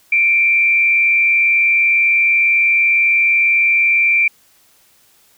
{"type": "tone with frequency modulation", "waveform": "sine", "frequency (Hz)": 2354, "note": "D7", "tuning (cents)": 3, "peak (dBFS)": -10, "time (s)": [0.12, 4.28], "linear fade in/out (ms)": 5, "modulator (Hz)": 126, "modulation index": 0.41, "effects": ["white hiss -53 dBFS RMS until 5.37 s"]}